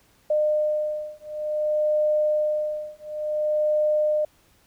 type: beating tone pair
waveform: sine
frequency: 606 / 606.56 Hz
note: D#5 / D#5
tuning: -46 / -44 cents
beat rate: 0.56 Hz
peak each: -24 / -24 dBFS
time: 0.3-4.25 s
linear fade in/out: 5 ms
effects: pink hiss -60 dBFS RMS until 4.66 s